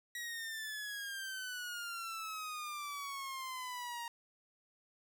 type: exponential sweep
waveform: sawtooth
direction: down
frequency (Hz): 1919 to 932.3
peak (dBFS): -37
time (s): 0.15-4.08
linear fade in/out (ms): 2
effects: 12-bit